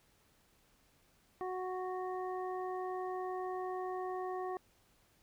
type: harmonic tone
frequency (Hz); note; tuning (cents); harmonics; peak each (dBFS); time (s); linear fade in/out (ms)
369.2; F#4; -4; 1 / 2 / 3 / 5; -39 / -41 / -45 / -54; 1.41-4.57; 0
effects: pink hiss -70 dBFS RMS until 5.22 s